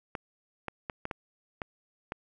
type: clicks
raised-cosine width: 0.5 ms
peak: -19 dBFS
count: 7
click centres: 0.152 / 0.683 / 0.898 / 1.054 / 1.112 / 1.618 / 2.121 s
effects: none